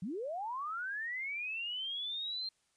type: linear sweep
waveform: sine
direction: up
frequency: 155.56 to 4186 Hz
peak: -36 dBFS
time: 0.02-2.49 s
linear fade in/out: 5 ms
effects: white hiss -75 dBFS RMS until 2.76 s + resampled to 22050 Hz